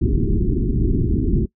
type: low-pass noise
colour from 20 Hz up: pink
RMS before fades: -18 dBFS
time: 0.01-1.46 s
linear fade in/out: 10 ms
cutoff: 400 Hz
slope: 96 dB/octave
effects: noise-tail reverb RT60 0.1 s tail -21 dB re dry